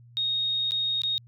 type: tone with dropouts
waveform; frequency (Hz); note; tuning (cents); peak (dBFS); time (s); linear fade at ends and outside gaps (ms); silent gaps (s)
sine; 3729; A#7; 0; -24; 0.17-1.18; 0; 0.709-0.719 / 1.018-1.035
effects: added 119 Hz sine -49 dBFS peak until 1.27 s